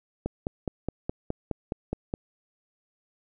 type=click train; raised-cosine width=2 ms; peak=-15 dBFS; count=10; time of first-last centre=0.26-2.139 s; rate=4.79 Hz; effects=none